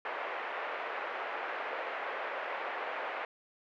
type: band-pass noise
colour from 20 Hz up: pink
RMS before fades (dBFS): -38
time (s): 0.05-3.25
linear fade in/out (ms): 2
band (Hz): 500 to 2300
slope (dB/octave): 24
effects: none